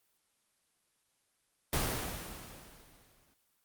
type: noise with exponential decay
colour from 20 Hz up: pink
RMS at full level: -30 dBFS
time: 1.73-3.34 s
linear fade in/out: 1 ms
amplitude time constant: 350 ms
effects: white hiss -75 dBFS RMS until 3.64 s + Opus 24 kbps